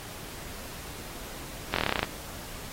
slowing click train, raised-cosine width 0.3 ms, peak -9 dBFS, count 11, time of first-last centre 1.74-2.03 s, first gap 22 ms, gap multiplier 1.06, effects pink hiss -42 dBFS RMS until 2.72 s + AAC 48 kbps

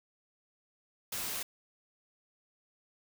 white noise, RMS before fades -37 dBFS, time 1.12-1.43 s, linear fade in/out 5 ms, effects none

